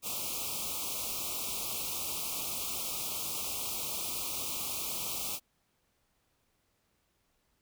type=band-stop noise; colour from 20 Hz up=white; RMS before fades=-36 dBFS; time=0.02-5.4 s; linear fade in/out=50 ms; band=1300 to 2300 Hz; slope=96 dB/octave; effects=pink hiss -75 dBFS RMS until 7.61 s